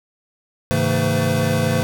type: tone cluster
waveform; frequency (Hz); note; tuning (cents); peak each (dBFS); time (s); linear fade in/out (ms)
square; 103.7 / 135 / 159.9 / 225 / 510; G#2 / C#3 / D#3 / A3 / C5; -2 / -45 / +48 / +39 / -44; -24; 0.71-1.83; 0
effects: none